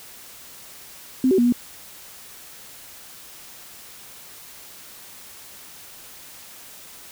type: tone with pitch steps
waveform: sine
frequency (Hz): 259.2 / 378.9 / 239.9 / 242.9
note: C4 / F#4 / A#3 / B3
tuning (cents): -16 / +41 / +50 / -29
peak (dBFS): -14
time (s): 1.24-1.524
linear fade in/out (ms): 2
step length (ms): 71
effects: white hiss -43 dBFS RMS until 7.11 s